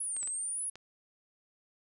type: exponential two-way sweep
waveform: sine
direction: down then up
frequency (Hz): 10548 to 7900 to 10548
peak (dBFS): -33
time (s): 0-0.7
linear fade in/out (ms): 5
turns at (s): 0.23
type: clicks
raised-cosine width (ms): 0.2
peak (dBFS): -30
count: 4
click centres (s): 0.166 / 0.23 / 0.275 / 0.756
effects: none